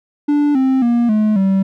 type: tone with pitch steps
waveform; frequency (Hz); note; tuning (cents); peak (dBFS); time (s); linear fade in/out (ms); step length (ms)
triangle; 292.2 / 263.3 / 237.3 / 213.9 / 192.78; D4 / C4 / A#3 / A3 / G3; -9 / +11 / +31 / -49 / -29; -9; 0.28-1.63; 10; 270
effects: none